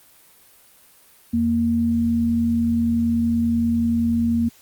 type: tone pair together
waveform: sine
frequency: 87.13 / 232.6 Hz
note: F2 / A#3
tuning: -4 / -4 cents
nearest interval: octave + perfect fourth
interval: 1700 cents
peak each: -27 / -17 dBFS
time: 1.33-4.49 s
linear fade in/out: 10 ms
effects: white hiss -52 dBFS RMS until 4.61 s + Opus 32 kbps